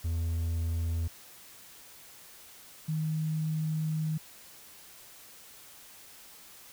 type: tone pair in turn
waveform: triangle / sine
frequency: 83.1 / 156.87 Hz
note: E2 / D#3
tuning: +15 / +14 cents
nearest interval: major seventh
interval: 1099 cents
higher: second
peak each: -26 / -28 dBFS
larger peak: first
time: 0.04-1.08 / 2.88-4.18 s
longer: second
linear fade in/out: 10 ms
effects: white hiss -52 dBFS RMS until 6.72 s